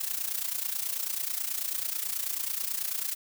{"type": "noise with amplitude modulation", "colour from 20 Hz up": "blue", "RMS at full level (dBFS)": -29, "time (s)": [0, 3.15], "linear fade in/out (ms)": 10, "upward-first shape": "sine", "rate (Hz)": 29.2, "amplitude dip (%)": 75, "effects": []}